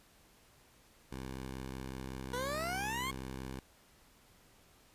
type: tone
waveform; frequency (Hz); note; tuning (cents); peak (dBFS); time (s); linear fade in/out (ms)
10% pulse; 65.41; C2; 0; -33; 1.11-3.6; 10
type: exponential sweep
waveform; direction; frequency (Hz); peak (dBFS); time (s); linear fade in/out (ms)
20% pulse; up; 478.2 to 1100; -31; 2.33-3.11; 5
effects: pink hiss -64 dBFS RMS until 4.94 s + resampled to 32000 Hz